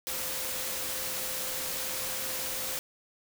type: tone in noise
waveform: sine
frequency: 520 Hz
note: C5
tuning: 11 cents flat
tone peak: -45 dBFS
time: 0.07-2.79 s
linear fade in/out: 0 ms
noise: white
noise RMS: -34 dBFS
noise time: 0.07-2.79 s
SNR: -14 dB
effects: none